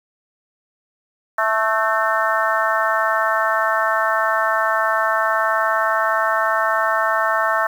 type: harmonic tone with a mistuned harmonic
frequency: 219.6 Hz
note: A3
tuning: 3 cents flat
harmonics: 3 / 4 / 5 / 6 / 7 / 8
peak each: -22 / -25 / -22 / -22 / -24 / -24 dBFS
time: 1.38-7.67 s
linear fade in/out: 5 ms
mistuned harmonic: 8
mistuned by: +42 cents
effects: 7-bit